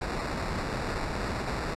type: noise with sample-and-hold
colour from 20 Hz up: pink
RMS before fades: -32 dBFS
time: 0.01-1.75 s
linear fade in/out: 10 ms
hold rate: 3150 Hz
effects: low-pass 7000 Hz 12 dB/octave